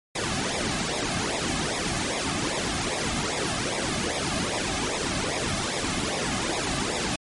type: noise with flanger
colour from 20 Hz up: pink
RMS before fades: -27 dBFS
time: 0.15-7.16 s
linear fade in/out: 5 ms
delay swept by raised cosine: 0.66 to 2.16 ms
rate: 2.5 Hz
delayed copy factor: -0.85
effects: low-pass 9000 Hz 12 dB/octave + MP3 48 kbps